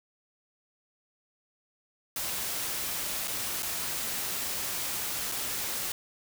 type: noise with dropouts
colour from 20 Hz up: white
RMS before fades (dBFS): -33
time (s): 2.16-5.92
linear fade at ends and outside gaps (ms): 2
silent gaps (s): 3.275-3.279 / 3.624-3.629 / 5.317-5.32
effects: none